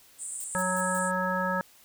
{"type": "band-pass noise", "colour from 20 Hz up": "white", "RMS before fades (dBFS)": -37, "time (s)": [0.18, 1.12], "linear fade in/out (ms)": 50, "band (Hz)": [7600, 9300], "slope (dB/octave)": 96}
{"type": "noise bursts", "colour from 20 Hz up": "violet", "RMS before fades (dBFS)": -42, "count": 4, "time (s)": [0.4, 0.988], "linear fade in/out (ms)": 2, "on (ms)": 42, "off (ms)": 140}
{"type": "harmonic tone", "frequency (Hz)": 184.6, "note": "F#3", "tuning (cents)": -4, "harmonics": [1, 3, 5, 7, 9], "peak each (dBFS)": [-32, -32, -32, -32, -32], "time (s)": [0.55, 1.61], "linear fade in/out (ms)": 0}
{"effects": ["white hiss -57 dBFS RMS until 1.84 s"]}